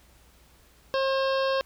harmonic tone, 536 Hz, C5, 42 cents sharp, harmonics 1 / 2 / 3 / 5 / 6 / 7 / 8 / 9 / 10, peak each -24 / -30 / -34 / -38 / -40 / -41 / -42 / -43 / -44 dBFS, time 0.94-1.61 s, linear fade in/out 0 ms, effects added 60 Hz sine -59 dBFS peak until 1.65 s + pink hiss -59 dBFS RMS until 1.65 s

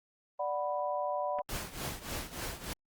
sine chord, B minor, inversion first, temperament equal, 587.3 / 740 / 987.8 Hz, D5 / F#5 / B5, 0 / 0 / 0 cents, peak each -34 / -36 / -36 dBFS, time 0.39-1.42 s, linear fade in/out 10 ms
clicks, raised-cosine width 0.5 ms, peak -30 / -30 dBFS, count 2, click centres 1.387 / 1.391 s
pink noise with tremolo, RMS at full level -36 dBFS, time 1.49-2.73 s, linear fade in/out 0 ms, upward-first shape triangle, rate 3.4 Hz, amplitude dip 85%
effects Opus 32 kbps

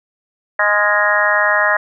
harmonic tone with a mistuned harmonic, 207.7 Hz, G#3, in tune, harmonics 3 / 4 / 5 / 6 / 7 / 8 / 9, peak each -19 / -23 / -20 / -22 / -22 / -17 / -17 dBFS, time 0.59-1.77 s, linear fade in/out 5 ms, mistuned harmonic 7, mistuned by -37 cents, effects none

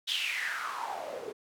white noise with band-pass filter sweep, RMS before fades -35 dBFS, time 0.07-1.33 s, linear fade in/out 20 ms, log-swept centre 3500 to 400 Hz, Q 6.3, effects none

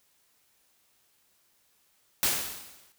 white noise with exponential decay, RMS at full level -23 dBFS, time 2.23-2.92 s, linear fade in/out 0 ms, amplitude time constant 150 ms, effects white hiss -68 dBFS RMS until 2.98 s

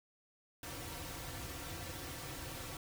pink noise with comb filter, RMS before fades -45 dBFS, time 0.63-2.77 s, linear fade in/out 2 ms, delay 4.8 ms, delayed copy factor -0.95, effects none

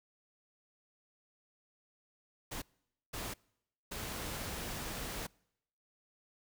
pink noise bursts at uneven times, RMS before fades -41 dBFS, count 3, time 2.51-2.62 / 3.13-3.34 / 3.91-5.27 s, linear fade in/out 10 ms, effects noise-tail reverb RT60 0.8 s tail -26 dB re dry

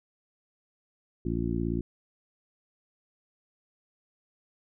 harmonic tone, 57.4 Hz, A#1, 26 cents flat, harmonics 1 / 2 / 3 / 4 / 5 / 6, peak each -34 / -34 / -34 / -34 / -34 / -34 dBFS, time 1.25-1.81 s, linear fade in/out 5 ms, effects none

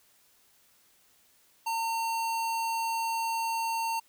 square tone, 910 Hz, A#5, 42 cents flat, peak -29 dBFS, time 1.66-4 s, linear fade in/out 10 ms, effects white hiss -64 dBFS RMS until 4.08 s

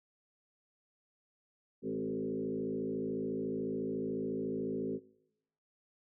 sine tone with frequency modulation, 320 Hz, D#4, 49 cents sharp, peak -33 dBFS, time 1.82-5 s, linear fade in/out 50 ms, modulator 54 Hz, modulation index 2.5, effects noise-tail reverb RT60 0.9 s tail -23 dB re dry

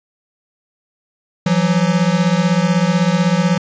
square beating tone pair, 168.6 / 184.6 Hz, E3 / F#3, +39 / -4 cents, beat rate 16 Hz, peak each -16 dBFS, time 1.46-3.58 s, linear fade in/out 5 ms, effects resampled to 16000 Hz + 8-bit

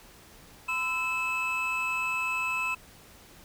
triangle tone cluster, 1012 / 1325 / 2601 Hz, B5 / E6 / E7, +42 / +9 / -24 cents, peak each -32 / -35 / -27 dBFS, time 0.68-2.75 s, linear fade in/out 10 ms, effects pink hiss -53 dBFS RMS until 3.44 s

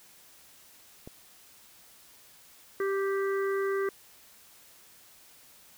click, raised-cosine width 2 ms, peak -29 dBFS, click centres 1.075 s
harmonic tone, 392 Hz, G4, in tune, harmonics 1 / 3 / 4 / 5, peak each -27 / -37 / -39 / -41 dBFS, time 2.8-3.89 s, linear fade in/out 2 ms
effects white hiss -56 dBFS RMS until 5.77 s

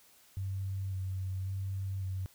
sine tone with vibrato, 95.4 Hz, G2, 47 cents flat, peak -33 dBFS, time 0.37-2.26 s, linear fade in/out 0 ms, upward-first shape square, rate 0.91 Hz, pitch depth 19 cents each way, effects white hiss -62 dBFS RMS until 2.34 s

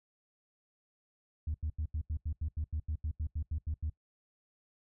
sine tone bursts, 77.1 Hz, D#2, 15 cents flat, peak -30 dBFS, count 16, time 1.47-3.898 s, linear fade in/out 5 ms, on 73 ms, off 84 ms, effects noise-tail reverb RT60 0.1 s tail -21 dB re dry + tanh soft clip ceiling -29 dBFS

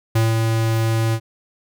square tone with ADSR envelope, 112.7 Hz, A2, 42 cents sharp, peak -14 dBFS, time 0.15-1.2 s, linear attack 8 ms, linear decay 180 ms, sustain -3 dB, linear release 64 ms, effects none

